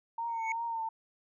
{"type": "tone with vibrato", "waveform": "sine", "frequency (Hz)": 914, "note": "A#5", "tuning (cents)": -34, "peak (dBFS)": -32, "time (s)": [0.18, 0.89], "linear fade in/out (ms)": 5, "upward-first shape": "triangle", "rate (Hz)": 2.7, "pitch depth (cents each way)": 44}
{"type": "tone with exponential growth", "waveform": "triangle", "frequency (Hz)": 2217, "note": "C#7", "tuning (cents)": 0, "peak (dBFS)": -28, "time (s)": [0.28, 0.52], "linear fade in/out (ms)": 2, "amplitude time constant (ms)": 52}
{"effects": ["resampled to 22050 Hz"]}